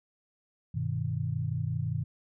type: chord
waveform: sine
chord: G augmented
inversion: none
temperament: equal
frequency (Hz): 98 / 123.47 / 155.56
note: G2 / B2 / D#3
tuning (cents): 0 / 0 / 0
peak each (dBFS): -34 / -32 / -33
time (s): 0.74-2.04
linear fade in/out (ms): 10
effects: none